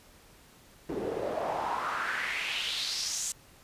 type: noise with band-pass filter sweep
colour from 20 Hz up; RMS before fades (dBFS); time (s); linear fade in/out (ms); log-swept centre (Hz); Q
pink; -33; 0.89-3.32; 2; 330 to 7600; 3.5
effects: pink hiss -57 dBFS RMS until 3.63 s + resampled to 32000 Hz